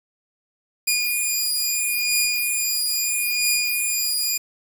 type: beating tone pair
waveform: 10% pulse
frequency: 2439 / 2439.76 Hz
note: D#7 / D#7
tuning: -35 / -35 cents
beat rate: 0.76 Hz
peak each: -14 dBFS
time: 0.87-4.38 s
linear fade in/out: 10 ms
effects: 7-bit